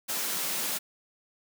white high-pass noise, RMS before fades -31 dBFS, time 0.08-0.79 s, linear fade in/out 20 ms, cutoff 140 Hz, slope 96 dB/octave, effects none

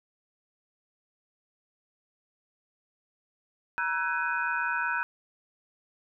sine tone cluster, 954 / 1336 / 1504 / 1649 / 2489 Hz, A#5 / E6 / F#6 / G#6 / D#7, +40 / +23 / +28 / -13 / 0 cents, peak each -33 / -35 / -29 / -37 / -37 dBFS, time 3.78-5.03 s, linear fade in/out 0 ms, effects none

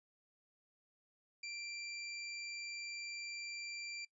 25% pulse tone, 2360 Hz, D7, 8 cents sharp, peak -39 dBFS, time 1.43-4.05 s, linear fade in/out 5 ms, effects noise-tail reverb RT60 0.1 s tail -21 dB re dry + resampled to 22050 Hz

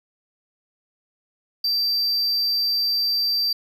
triangle tone, 4680 Hz, D8, 7 cents flat, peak -18 dBFS, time 1.64-3.53 s, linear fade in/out 5 ms, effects 10-bit

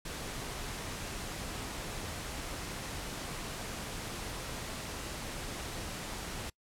pink noise, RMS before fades -40 dBFS, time 0.05-6.5 s, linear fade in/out 5 ms, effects noise-tail reverb RT60 0.1 s tail -25 dB re dry + low-pass 11000 Hz 12 dB/octave

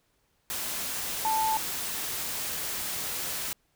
sine tone in noise, 880 Hz, A5, in tune, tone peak -24 dBFS, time 1.25-1.57 s, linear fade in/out 0 ms, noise white, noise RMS -33 dBFS, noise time 0.5-3.53 s, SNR +6 dB, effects pink hiss -71 dBFS RMS until 3.75 s

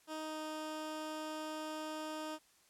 15% pulse tone with pitch glide, 312.3 to 310.1 Hz, D#4 to D#4, +7 to -6 cents, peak -34 dBFS, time 0.07-2.39 s, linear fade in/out 50 ms, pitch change -13 cents, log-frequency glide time 0.22-0.4 s, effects white hiss -68 dBFS RMS until 2.69 s + low-pass 11000 Hz 12 dB/octave

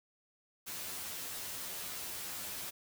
white noise with comb filter, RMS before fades -42 dBFS, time 0.66-2.71 s, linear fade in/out 20 ms, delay 11 ms, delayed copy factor +0.8, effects none

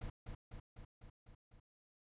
brown noise with echo, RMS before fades -44 dBFS, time 0.01-0.1 s, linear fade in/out 5 ms, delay 250 ms, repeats 6, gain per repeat -3 dB, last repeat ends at 1.6 s, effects resampled to 8000 Hz

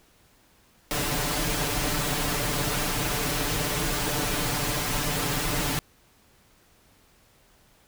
pink noise with comb filter, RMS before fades -27 dBFS, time 0.91-5.79 s, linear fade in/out 0 ms, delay 6.8 ms, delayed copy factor +1, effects pink hiss -60 dBFS RMS until 7.87 s

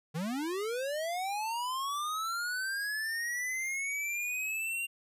square linear sweep, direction up, 146.1 to 2785 Hz, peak -33 dBFS, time 0.14-4.87 s, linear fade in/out 20 ms, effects resampled to 32000 Hz

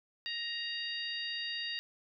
harmonic tone, 936 Hz, A#5, 7 cents sharp, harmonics 2 / 3 / 4 / 5, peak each -41 / -40 / -41 / -42 dBFS, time 0.26-1.79 s, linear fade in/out 0 ms, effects none

